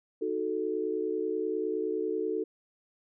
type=chord; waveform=sine; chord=D# diminished; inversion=none; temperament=equal; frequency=311.1 / 370 / 440 Hz; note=D#4 / F#4 / A4; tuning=0 / 0 / 0 cents; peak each=-35 / -33 / -31 dBFS; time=0.21-2.44 s; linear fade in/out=10 ms; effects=none